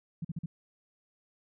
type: tone bursts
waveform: sine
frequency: 164.81 Hz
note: E3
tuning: in tune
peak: -32 dBFS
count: 4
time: 0.22-0.46 s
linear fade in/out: 5 ms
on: 27 ms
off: 44 ms
effects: none